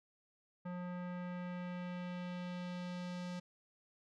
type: tone with low-pass filter sweep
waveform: square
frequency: 178.6 Hz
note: F3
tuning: 39 cents sharp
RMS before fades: -43 dBFS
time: 0.65-3.4 s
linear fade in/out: 10 ms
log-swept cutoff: 1400 to 5700 Hz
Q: 1.2
effects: none